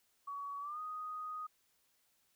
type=tone with pitch glide; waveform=sine; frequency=1129 to 1245.5 Hz; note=C#6 to D#6; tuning=+31 to +1 cents; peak=-40 dBFS; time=0.27-1.47 s; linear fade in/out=10 ms; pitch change=+170 cents; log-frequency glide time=0.6-0.8 s; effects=white hiss -75 dBFS RMS until 2.35 s